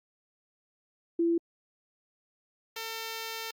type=tone pair in turn; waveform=sine / 5% pulse; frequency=337.1 / 450 Hz; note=E4 / A4; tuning=+39 / +39 cents; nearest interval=perfect fourth; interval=500 cents; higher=second; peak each=-23 / -24 dBFS; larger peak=first; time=1.19-1.38 / 2.76-3.51 s; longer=second; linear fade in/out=5 ms; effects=Opus 48 kbps